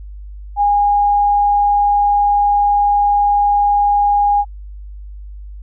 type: tone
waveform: sine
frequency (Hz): 818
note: G#5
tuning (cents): -26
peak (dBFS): -10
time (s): 0.56-4.45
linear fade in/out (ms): 50
effects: added 50 Hz sine -29 dBFS peak until 5.62 s